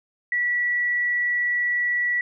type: tone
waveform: sine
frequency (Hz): 1946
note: B6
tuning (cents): -26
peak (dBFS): -20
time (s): 0.32-2.21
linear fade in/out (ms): 2
effects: none